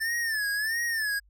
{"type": "tone with vibrato", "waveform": "square", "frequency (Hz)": 1760, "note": "A6", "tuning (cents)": 0, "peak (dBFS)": -27, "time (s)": [0, 1.2], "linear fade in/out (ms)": 20, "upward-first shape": "sine", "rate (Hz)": 1.5, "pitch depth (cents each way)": 120, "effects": ["added 50 Hz sine -57 dBFS peak until 1.29 s"]}